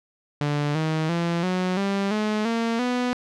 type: tone with pitch steps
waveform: sawtooth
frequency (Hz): 146.4 / 157.82 / 170.12 / 183.39 / 197.69 / 213.1 / 229.7 / 247.6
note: D3 / D#3 / F3 / F#3 / G3 / G#3 / A#3 / B3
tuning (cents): -5 / +25 / -45 / -15 / +15 / +45 / -25 / +5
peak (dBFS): -18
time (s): 0.41-3.13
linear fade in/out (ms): 0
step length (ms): 340
effects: low-pass 5000 Hz 12 dB/octave